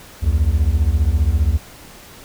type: beating tone pair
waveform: triangle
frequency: 67.2 / 82.2 Hz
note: C2 / E2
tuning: +47 / -4 cents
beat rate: 15 Hz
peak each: -14 dBFS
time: 0.22-1.58 s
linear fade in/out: 20 ms
effects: pink hiss -41 dBFS RMS until 2.24 s